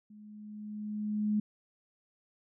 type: tone with level ramp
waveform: sine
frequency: 210.8 Hz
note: G#3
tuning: 26 cents sharp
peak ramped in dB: -50 to -25 dBFS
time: 0.1-1.4 s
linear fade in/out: 5 ms
effects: none